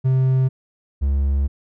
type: tone pair in turn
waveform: triangle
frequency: 130.81 / 69.42 Hz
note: C3 / C#2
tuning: 0 / +3 cents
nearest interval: major seventh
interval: 1097 cents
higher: first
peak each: -12 / -14 dBFS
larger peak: first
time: 0.04-0.49 / 1.01-1.48 s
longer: second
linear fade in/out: 20 ms
effects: none